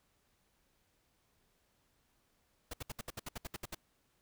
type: noise bursts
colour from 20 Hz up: pink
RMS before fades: -42 dBFS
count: 12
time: 2.71-3.748 s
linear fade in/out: 5 ms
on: 26 ms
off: 66 ms
effects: pink hiss -75 dBFS RMS until 4.21 s